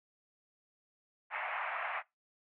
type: band-pass noise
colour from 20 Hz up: pink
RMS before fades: -38 dBFS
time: 1.3-2.03 s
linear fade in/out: 50 ms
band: 670 to 2500 Hz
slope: 48 dB/octave
effects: noise-tail reverb RT60 0.2 s tail -22 dB re dry